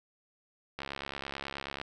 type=click train; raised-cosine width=0.3 ms; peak=-21 dBFS; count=72; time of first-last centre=0.79-1.815 s; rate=69.3 Hz; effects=none